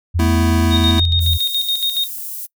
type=tone with vibrato; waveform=sine; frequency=84.4 Hz; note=E2; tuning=41 cents sharp; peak=-14 dBFS; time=0.14-1.38 s; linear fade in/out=20 ms; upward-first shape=sine; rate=8 Hz; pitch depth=25 cents each way
type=chord; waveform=square; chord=A suspended second; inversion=none; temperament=equal; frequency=220 / 246.9 / 329.6 Hz; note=A3 / B3 / E4; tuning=0 / 0 / 0 cents; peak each=-21 / -22 / -20 dBFS; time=0.19-1 s; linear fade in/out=5 ms
type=tone with tremolo; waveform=sine; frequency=3707 Hz; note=A#7; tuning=10 cents flat; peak=-14 dBFS; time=0.7-2.08 s; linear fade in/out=50 ms; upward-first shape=square; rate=7.1 Hz; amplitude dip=60%
type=high-pass noise; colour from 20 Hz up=white; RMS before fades=-28 dBFS; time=1.2-2.47 s; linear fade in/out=20 ms; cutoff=11000 Hz; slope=12 dB/octave
effects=noise-tail reverb RT60 0.1 s tail -25 dB re dry